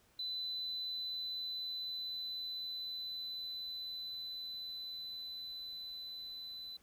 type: tone with level ramp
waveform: triangle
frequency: 4008 Hz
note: B7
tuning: 25 cents sharp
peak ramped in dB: -34 to -43 dBFS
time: 0.19-6.77 s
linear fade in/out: 5 ms
effects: tanh soft clip ceiling -35 dBFS + pink hiss -69 dBFS RMS until 6.82 s